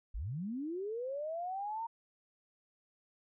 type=linear sweep; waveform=sine; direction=up; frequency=36.67 to 932.3 Hz; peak=-36 dBFS; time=0.14-1.87 s; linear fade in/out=10 ms; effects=none